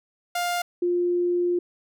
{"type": "tone pair in turn", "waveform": ["sawtooth", "sine"], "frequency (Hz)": [703, 352.1], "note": ["F5", "F4"], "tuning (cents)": [11, 14], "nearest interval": "octave", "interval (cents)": 1197, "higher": "first", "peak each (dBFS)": -20, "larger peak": "neither", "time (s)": [[0.35, 0.62], [0.82, 1.59]], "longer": "second", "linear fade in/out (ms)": 5, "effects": []}